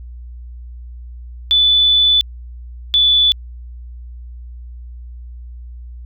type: tone pair in turn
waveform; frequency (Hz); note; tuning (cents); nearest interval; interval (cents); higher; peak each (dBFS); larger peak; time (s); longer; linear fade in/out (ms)
sine; 3484 / 3469; A7 / A7; -18 / -25; unison; 7; first; -9; neither; 1.51-2.21 / 2.94-3.32; first; 0
effects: added 60 Hz sine -30 dBFS peak until 6.05 s